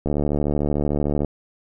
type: click train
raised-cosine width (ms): 2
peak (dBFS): -9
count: 88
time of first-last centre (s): 0.06-1.247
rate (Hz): 73.3
effects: none